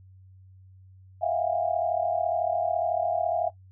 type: tone cluster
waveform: sine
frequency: 646 / 680 / 718 / 808 Hz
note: E5 / F5 / F5 / G#5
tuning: -35 / -46 / +48 / -48 cents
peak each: -29 / -29 / -29 / -33 dBFS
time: 1.21-3.5 s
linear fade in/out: 20 ms
effects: noise-tail reverb RT60 0.1 s tail -17 dB re dry + added 94 Hz sine -49 dBFS peak until 3.71 s